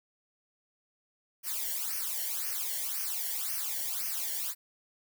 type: noise with flanger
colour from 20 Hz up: blue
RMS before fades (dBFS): -34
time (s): 1.43-4.55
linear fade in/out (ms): 50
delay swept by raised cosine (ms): 0.26 to 0.81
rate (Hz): 1.9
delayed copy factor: -1
effects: none